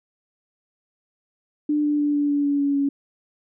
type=tone with pitch steps; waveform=sine; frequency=297.6 / 295 / 292.5 / 290 / 287.5 / 285 / 282.5 / 280.1 Hz; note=D4 / D4 / D4 / D4 / D4 / C#4 / C#4 / C#4; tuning=+23 / +8 / -7 / -22 / -37 / +48 / +33 / +18 cents; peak=-18 dBFS; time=1.69-2.89 s; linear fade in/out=5 ms; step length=150 ms; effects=none